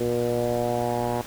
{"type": "tone with low-pass filter sweep", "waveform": "10% pulse", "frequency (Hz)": 120, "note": "B2", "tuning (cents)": -49, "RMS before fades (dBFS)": -25, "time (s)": [0, 1.22], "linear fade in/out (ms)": 10, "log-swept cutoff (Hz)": [440, 990], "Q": 3, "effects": ["pink hiss -40 dBFS RMS until 1.26 s"]}